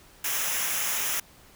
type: noise with comb filter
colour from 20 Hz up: white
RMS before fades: -28 dBFS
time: 0.24-1.2 s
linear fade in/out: 5 ms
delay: 0.23 ms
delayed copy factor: -0.65
effects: pink hiss -54 dBFS RMS until 1.55 s